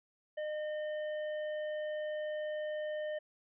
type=tone with tanh clipping; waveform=sine; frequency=609 Hz; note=D#5; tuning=37 cents flat; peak=-37 dBFS; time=0.37-3.19 s; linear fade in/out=10 ms; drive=11 dB; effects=resampled to 8000 Hz